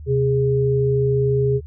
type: tone pair together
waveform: sine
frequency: 129.8 / 412.1 Hz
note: C3 / G#4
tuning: -13 / -13 cents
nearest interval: octave + minor sixth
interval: 2000 cents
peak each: -18 dBFS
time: 0.06-1.61 s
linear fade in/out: 50 ms
effects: added 76 Hz sine -33 dBFS peak until 1.66 s